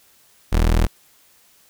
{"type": "tone", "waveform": "30% pulse", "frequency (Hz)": 40.45, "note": "E1", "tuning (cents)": -32, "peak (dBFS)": -11, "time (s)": [0.52, 0.87], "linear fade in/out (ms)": 10, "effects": ["white hiss -55 dBFS RMS until 1.69 s"]}